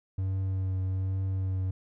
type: tone with vibrato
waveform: triangle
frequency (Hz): 94.7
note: F#2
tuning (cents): +41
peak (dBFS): -25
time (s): 0.18-1.71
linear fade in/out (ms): 5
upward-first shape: triangle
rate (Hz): 1.2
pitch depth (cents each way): 19
effects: none